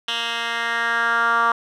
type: tone with band-pass filter sweep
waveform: 10% pulse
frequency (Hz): 232.6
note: A#3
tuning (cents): -4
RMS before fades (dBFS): -21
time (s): 0.08-1.52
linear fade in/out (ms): 2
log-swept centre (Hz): 2900 to 1200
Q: 3.7
effects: none